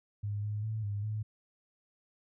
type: tone with pitch steps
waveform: sine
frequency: 103 / 105 / 109.7 / 102.1 / 107.4 Hz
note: G#2 / G#2 / A2 / G#2 / A2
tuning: -14 / +19 / -5 / -29 / -41 cents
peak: -32 dBFS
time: 0.23-1.23 s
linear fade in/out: 10 ms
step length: 200 ms
effects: none